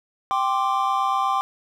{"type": "chord", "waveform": "triangle", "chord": "G suspended fourth", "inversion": "none", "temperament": "equal", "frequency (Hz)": [784, 1046.5, 1174.7], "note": ["G5", "C6", "D6"], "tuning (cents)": [0, 0, 0], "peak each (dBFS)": -22, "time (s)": [0.31, 1.41], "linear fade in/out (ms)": 0, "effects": []}